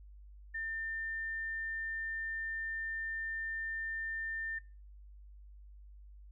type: tone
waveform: sine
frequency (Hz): 1800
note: A6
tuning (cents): +39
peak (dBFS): -36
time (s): 0.54-4.59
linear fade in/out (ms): 10
effects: noise-tail reverb RT60 0.4 s tail -25 dB re dry + added 50 Hz sine -51 dBFS peak until 6.31 s